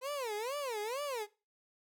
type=tone with vibrato; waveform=30% pulse; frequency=492.8 Hz; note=B4; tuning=4 cents flat; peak=-33 dBFS; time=0.01-1.27 s; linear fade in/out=50 ms; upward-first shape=sine; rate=2.2 Hz; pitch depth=300 cents each way; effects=noise-tail reverb RT60 0.3 s tail -20 dB re dry